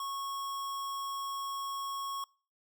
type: tone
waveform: square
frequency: 1100 Hz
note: C#6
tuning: 14 cents flat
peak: -36 dBFS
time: 0-2.24 s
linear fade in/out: 2 ms
effects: noise-tail reverb RT60 0.4 s tail -26 dB re dry